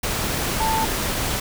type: tone in noise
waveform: sine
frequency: 887 Hz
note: A5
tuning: 14 cents sharp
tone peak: -20 dBFS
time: 0.6-0.85 s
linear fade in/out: 5 ms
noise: pink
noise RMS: -24 dBFS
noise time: 0.03-1.4 s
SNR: +1 dB
effects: none

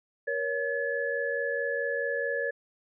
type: tone cluster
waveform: sine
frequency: 472.4 / 557 / 1712 Hz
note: A#4 / C#5 / A6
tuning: +23 / +8 / -48 cents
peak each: -32 / -32 / -31 dBFS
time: 0.27-2.51 s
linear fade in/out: 10 ms
effects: none

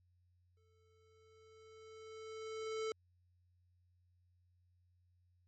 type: tone with exponential growth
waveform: square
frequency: 440 Hz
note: A4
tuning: in tune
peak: -37 dBFS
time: 0.57-2.92 s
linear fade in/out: 2 ms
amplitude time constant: 510 ms
effects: added 89 Hz sine -70 dBFS peak until 5.47 s + MP3 32 kbps

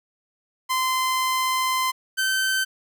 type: tone pair in turn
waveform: sawtooth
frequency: 1034 / 1542.1 Hz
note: C6 / G6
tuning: -21 / -29 cents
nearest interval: perfect fifth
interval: 692 cents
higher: second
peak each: -17 dBFS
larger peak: neither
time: 0.69-1.92 / 2.17-2.65 s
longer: first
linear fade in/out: 20 ms
effects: none

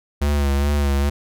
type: tone with vibrato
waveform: square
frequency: 71.1 Hz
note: C#2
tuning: 45 cents sharp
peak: -17 dBFS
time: 0.21-1.1 s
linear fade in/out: 10 ms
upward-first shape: sine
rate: 2.4 Hz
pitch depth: 45 cents each way
effects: none

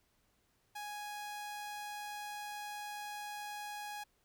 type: tone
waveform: sawtooth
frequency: 830.6 Hz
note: G#5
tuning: in tune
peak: -38 dBFS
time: 0.75-4.04 s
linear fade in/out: 10 ms
effects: pink hiss -75 dBFS RMS until 4.24 s

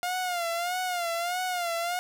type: tone with vibrato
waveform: sawtooth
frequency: 705 Hz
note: F5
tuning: 16 cents sharp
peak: -24 dBFS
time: 0.03-1.99 s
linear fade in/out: 0 ms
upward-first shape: sine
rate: 1.6 Hz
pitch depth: 82 cents each way
effects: none

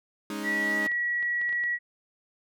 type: chord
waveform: sawtooth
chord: Ab suspended fourth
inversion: none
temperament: equal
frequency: 207.7 / 277.2 / 311.1 Hz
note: Ab3 / Db4 / Eb4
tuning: 0 / 0 / 0 cents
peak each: -31 / -35 / -31 dBFS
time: 0.3-0.87 s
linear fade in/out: 2 ms
type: tone with pitch glide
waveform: sine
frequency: 1938 to 1925.7 Hz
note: B6 to B6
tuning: -33 to -44 cents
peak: -25 dBFS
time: 0.43-1.79 s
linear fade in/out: 50 ms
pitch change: -11 cents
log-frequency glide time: 0.77-0.87 s
type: clicks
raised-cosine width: 0.3 ms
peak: -30 dBFS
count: 7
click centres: 0.875 / 0.917 / 1.227 / 1.415 / 1.492 / 1.527 / 1.638 s
effects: none

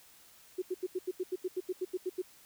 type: tone bursts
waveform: sine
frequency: 367.9 Hz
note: F#4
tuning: 10 cents flat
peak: -30 dBFS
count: 14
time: 0.58-2.22 s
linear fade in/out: 10 ms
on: 41 ms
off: 82 ms
effects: white hiss -59 dBFS RMS until 2.45 s

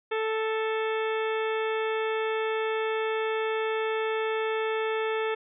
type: harmonic tone with a mistuned harmonic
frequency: 440 Hz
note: A4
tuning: in tune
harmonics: 1 / 2 / 3 / 4 / 5 / 6 / 7 / 8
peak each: -27 / -35 / -36 / -37 / -39 / -40 / -47 / -46 dBFS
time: 0.11-5.35 s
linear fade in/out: 10 ms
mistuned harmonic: 7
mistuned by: +69 cents
effects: none

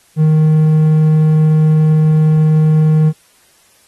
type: tone with hard clipping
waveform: sine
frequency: 155.56 Hz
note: D#3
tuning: in tune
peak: -8 dBFS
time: 0.16-3.13 s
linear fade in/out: 50 ms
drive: 3 dB
effects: white hiss -51 dBFS RMS until 3.87 s + AAC 32 kbps

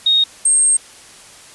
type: tone pair in turn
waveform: sine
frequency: 3729 / 8476 Hz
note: A#7 / C9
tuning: 0 / +21 cents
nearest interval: octave + major second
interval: 1421 cents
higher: second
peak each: -10 / -10 dBFS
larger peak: neither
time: 0.06-0.24 / 0.45-0.77 s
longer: second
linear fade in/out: 5 ms
effects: white hiss -41 dBFS RMS until 1.54 s + resampled to 24000 Hz

